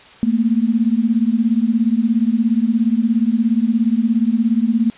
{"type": "beating tone pair", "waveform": "sine", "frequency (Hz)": [220, 237], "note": ["A3", "A#3"], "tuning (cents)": [0, 29], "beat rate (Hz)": 17, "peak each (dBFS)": -16, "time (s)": [0.23, 4.9], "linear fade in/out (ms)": 0, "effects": ["white hiss -43 dBFS RMS until 4.97 s", "resampled to 8000 Hz"]}